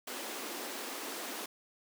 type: high-pass noise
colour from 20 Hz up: pink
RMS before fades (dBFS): -41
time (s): 0.07-1.46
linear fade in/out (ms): 5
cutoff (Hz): 240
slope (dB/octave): 48
effects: none